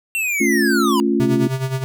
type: linear sweep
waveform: square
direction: down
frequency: 2742 to 949 Hz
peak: -19 dBFS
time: 0.15-1 s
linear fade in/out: 0 ms
type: chord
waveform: sine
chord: A augmented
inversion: none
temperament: equal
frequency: 220 / 277.2 / 349.2 Hz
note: A3 / C#4 / E#4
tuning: 0 / 0 / 0 cents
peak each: -19 dBFS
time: 0.4-1.48 s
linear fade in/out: 10 ms
type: tone with tremolo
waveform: square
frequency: 131.9 Hz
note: C3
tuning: 14 cents sharp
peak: -18 dBFS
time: 1.2-1.84 s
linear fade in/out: 0 ms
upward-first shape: sine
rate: 9.6 Hz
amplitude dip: 70%
effects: none